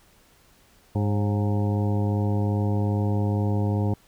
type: harmonic tone with a mistuned harmonic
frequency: 102.5 Hz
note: G#2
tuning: 22 cents flat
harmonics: 1 / 2 / 3 / 4 / 5 / 7 / 8 / 9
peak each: -22 / -28 / -32 / -34 / -36 / -39 / -40 / -41 dBFS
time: 0.95-3.94 s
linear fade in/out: 5 ms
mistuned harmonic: 5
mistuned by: +76 cents
effects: pink hiss -58 dBFS RMS until 4.07 s